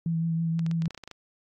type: tone with vibrato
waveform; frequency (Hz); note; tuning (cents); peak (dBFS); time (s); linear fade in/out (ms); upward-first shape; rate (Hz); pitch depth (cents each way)
sine; 164.81; E3; 0; -24; 0.06-0.88; 2; triangle; 6.2; 23
type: clicks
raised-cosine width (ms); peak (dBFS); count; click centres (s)
0.2; -24; 11; 0.593 / 0.664 / 0.713 / 0.821 / 0.857 / 0.907 / 0.947 / 0.977 / 1.037 / 1.076 / 1.113
effects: AAC 48 kbps